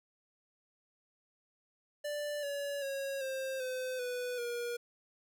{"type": "tone with pitch steps", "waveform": "square", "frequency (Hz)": [588, 568, 548.6, 529.9, 511.9, 494.4, 477.6], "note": ["D5", "C#5", "C#5", "C5", "C5", "B4", "A#4"], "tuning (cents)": [2, 42, -18, 22, -38, 2, 42], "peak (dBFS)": -36, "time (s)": [2.04, 4.77], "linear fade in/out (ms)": 10, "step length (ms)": 390, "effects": []}